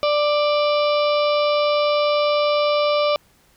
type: harmonic tone with a mistuned harmonic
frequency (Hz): 590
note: D5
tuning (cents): +8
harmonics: 1 / 2 / 4 / 5 / 6 / 7 / 8 / 9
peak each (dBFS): -17 / -23 / -29 / -31 / -33 / -34 / -35 / -36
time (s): 0.03-3.16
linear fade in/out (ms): 0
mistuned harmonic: 7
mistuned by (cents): -50
effects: pink hiss -57 dBFS RMS until 3.56 s

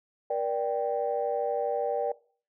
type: chord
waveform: sine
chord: G minor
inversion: first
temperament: equal with one note detuned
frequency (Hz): 474.9 / 587.3 / 784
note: Bb4 / D5 / G5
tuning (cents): +32 / 0 / 0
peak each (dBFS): -30 / -29 / -31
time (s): 0.3-2.12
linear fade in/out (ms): 5
effects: noise-tail reverb RT60 0.4 s tail -19 dB re dry + tanh soft clip ceiling -17 dBFS

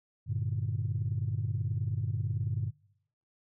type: chord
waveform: sine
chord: G minor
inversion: none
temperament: equal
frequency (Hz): 98 / 116.54 / 146.83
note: G2 / Bb2 / D3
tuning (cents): 0 / 0 / 0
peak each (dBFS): -32 / -32 / -36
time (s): 0.26-2.72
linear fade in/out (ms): 50
effects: noise-tail reverb RT60 0.8 s tail -26 dB re dry + tanh soft clip ceiling -22 dBFS

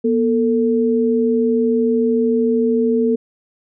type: tone pair together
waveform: sine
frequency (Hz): 240.2 / 446.7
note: B3 / A4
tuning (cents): -48 / +26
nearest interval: major seventh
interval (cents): 1074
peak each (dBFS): -16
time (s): 0.04-3.16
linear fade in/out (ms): 10
effects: none

